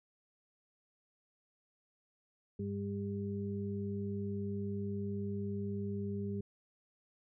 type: harmonic tone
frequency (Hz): 100.2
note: G2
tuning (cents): +38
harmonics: 1 / 2 / 4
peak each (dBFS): -40 / -38 / -42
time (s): 2.59-6.41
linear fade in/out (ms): 5
effects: none